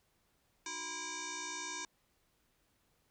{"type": "tone with frequency modulation", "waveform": "sine", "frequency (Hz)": 2351, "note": "D7", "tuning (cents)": 1, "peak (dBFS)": -39, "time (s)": [0.66, 1.85], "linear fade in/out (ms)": 2, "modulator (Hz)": 663, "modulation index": 7, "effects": ["pink hiss -75 dBFS RMS until 3.1 s"]}